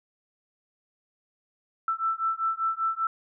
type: beating tone pair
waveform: sine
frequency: 1326 / 1331.1 Hz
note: E6 / E6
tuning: +10 / +16 cents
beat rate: 5.1 Hz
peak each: -28 dBFS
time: 1.88-3.07 s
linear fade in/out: 2 ms
effects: none